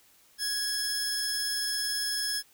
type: tone pair together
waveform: sawtooth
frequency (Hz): 1661.2 / 5247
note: G#6 / E8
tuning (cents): 0 / -9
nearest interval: octave + minor sixth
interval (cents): 1991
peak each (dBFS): -31 / -27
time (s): 0.38-2.43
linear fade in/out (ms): 50
effects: white hiss -61 dBFS RMS until 2.53 s